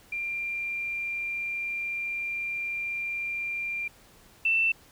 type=tone pair in turn; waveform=sine; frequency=2382 / 2673 Hz; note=D7 / E7; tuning=+24 / +23 cents; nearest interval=major second; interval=199 cents; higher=second; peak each=-29 / -21 dBFS; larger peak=second; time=0.12-3.88 / 4.45-4.72 s; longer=first; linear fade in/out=5 ms; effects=pink hiss -56 dBFS RMS until 4.91 s